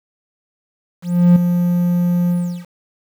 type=tone with ADSR envelope; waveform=triangle; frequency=175.6 Hz; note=F3; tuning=10 cents sharp; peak=-3 dBFS; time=1.02-2.66 s; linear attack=340 ms; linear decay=5 ms; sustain=-8 dB; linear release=360 ms; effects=7-bit